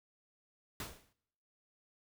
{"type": "noise with exponential decay", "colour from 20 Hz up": "pink", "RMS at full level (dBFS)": -39, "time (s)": [0.8, 1.13], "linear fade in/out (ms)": 2, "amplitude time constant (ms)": 70, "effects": ["noise-tail reverb RT60 0.9 s tail -26 dB re dry"]}